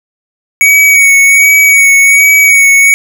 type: tone with vibrato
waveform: square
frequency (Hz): 2245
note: C#7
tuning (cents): +21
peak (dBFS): -3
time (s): 0.61-2.94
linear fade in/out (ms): 0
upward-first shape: sine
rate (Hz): 1.3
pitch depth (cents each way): 24
effects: none